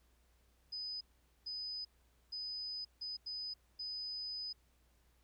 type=tone bursts at uneven times; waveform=sine; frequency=5000 Hz; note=D#8; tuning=8 cents sharp; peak=-40 dBFS; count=6; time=0.72-1.01 / 1.46-1.85 / 2.32-2.85 / 3.01-3.17 / 3.26-3.54 / 3.79-4.53 s; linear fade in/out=10 ms; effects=added 60 Hz sine -70 dBFS peak until 5.23 s + pink hiss -75 dBFS RMS until 5.23 s